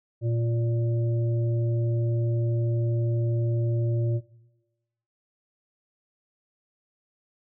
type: harmonic tone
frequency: 116.54 Hz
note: A#2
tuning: in tune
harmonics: 1 / 3 / 5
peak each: -23 / -33 / -37 dBFS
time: 0.21-4.21 s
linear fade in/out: 50 ms
effects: noise-tail reverb RT60 1.0 s tail -18 dB re dry